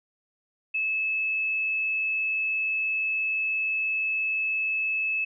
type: tone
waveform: sine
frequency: 2603 Hz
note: E7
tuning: 22 cents flat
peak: -24 dBFS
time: 0.74-5.25 s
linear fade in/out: 10 ms
effects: none